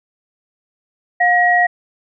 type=tone pair together; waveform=sine; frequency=712.1 / 1901 Hz; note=F5 / A#6; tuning=+33 / +33 cents; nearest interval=octave + perfect fourth; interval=1700 cents; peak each=-13 dBFS; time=1.2-1.67 s; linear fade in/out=10 ms; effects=none